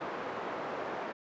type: band-pass noise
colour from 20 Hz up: pink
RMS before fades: -38 dBFS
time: 0-1.13 s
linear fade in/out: 20 ms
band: 390 to 1300 Hz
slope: 12 dB/octave
effects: resampled to 16000 Hz